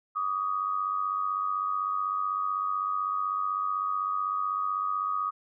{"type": "tone pair together", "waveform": "sine", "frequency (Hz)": [1148.6, 1244.5], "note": ["D6", "D#6"], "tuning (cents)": [-39, 0], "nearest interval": "minor second", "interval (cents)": 139, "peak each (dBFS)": [-32, -28], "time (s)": [0.15, 5.31], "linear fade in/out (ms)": 20, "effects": []}